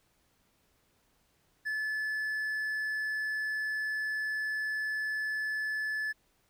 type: tone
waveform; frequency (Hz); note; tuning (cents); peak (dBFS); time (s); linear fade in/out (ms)
triangle; 1730; A6; -30; -29; 1.65-6.13; 20
effects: pink hiss -71 dBFS RMS until 6.49 s